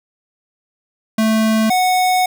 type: tone pair in turn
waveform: square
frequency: 220 / 736.8 Hz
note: A3 / F#5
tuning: 0 / -7 cents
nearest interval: octave + major sixth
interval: 2093 cents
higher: second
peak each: -13 dBFS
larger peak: neither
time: 1.18-1.7 / 1.7-2.26 s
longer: second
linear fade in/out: 5 ms
effects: none